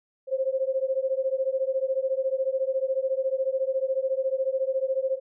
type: beating tone pair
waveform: sine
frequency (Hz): 523.3 / 537.3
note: C5 / C5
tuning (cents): 0 / +46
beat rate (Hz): 14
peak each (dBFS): -26 / -27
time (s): 0.27-5.2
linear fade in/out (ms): 50
effects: none